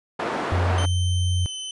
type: band-pass noise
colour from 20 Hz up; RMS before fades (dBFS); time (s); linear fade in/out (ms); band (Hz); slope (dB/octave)
white; -27; 0.19-0.86; 10; 190 to 1100; 12
type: tone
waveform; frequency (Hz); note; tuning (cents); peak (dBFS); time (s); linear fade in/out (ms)
sine; 90; F#2; -47; -19; 0.52-1.46; 0
type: tone with pitch glide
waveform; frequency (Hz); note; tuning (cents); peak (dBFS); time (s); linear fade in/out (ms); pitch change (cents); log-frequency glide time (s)
sawtooth; 3092 to 3044; G7 to F#7; -24 to +48; -27; 0.78-1.71; 2; -28; 1.42-1.5
effects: resampled to 24000 Hz